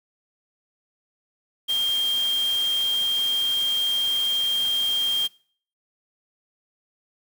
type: tone in noise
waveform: sine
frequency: 3200 Hz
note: G7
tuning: 35 cents sharp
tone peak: -20 dBFS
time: 1.68-5.28 s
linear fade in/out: 20 ms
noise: white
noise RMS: -36 dBFS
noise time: 1.68-5.28 s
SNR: +13 dB
effects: noise-tail reverb RT60 0.5 s tail -22 dB re dry